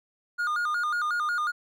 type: tone with vibrato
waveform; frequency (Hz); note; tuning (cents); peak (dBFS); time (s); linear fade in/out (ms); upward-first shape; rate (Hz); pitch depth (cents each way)
triangle; 1318.5; E6; 0; -23; 0.38-1.52; 20; square; 5.5; 140
effects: none